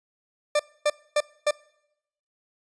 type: tone bursts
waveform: 40% pulse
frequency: 594 Hz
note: D5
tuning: 20 cents sharp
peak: -18 dBFS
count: 4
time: 0.55-1.51 s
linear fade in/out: 5 ms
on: 45 ms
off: 260 ms
effects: noise-tail reverb RT60 0.8 s tail -24 dB re dry + resampled to 22050 Hz